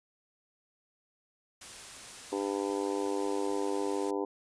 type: noise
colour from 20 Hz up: white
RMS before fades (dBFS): -46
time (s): 1.61-4.11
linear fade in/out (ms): 5
type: harmonic tone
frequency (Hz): 99.6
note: G2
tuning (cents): +28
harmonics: 3 / 4 / 5 / 6 / 7 / 8 / 9 / 10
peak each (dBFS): -35 / -33 / -37 / -49 / -46 / -44 / -41 / -45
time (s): 2.32-4.25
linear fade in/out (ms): 5
effects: resampled to 22050 Hz